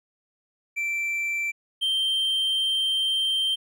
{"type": "tone pair in turn", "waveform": "triangle", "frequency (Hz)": [2341, 3141], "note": ["D7", "G7"], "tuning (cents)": [-6, 3], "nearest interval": "perfect fourth", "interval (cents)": 509, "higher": "second", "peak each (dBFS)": [-23, -20], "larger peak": "second", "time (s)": [[0.76, 1.52], [1.81, 3.56]], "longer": "second", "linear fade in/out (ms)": 20, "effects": []}